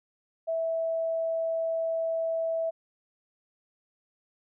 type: tone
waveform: sine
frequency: 655 Hz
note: E5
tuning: 11 cents flat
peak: -26 dBFS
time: 0.47-2.71 s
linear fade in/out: 20 ms
effects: none